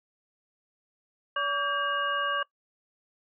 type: harmonic tone with a mistuned harmonic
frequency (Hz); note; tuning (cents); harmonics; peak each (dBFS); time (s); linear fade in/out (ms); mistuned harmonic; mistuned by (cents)
572; D5; -46; 1 / 2 / 3 / 5; -35 / -28 / -31 / -35; 1.36-2.43; 5; 3; -120
effects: noise-tail reverb RT60 0.1 s tail -21 dB re dry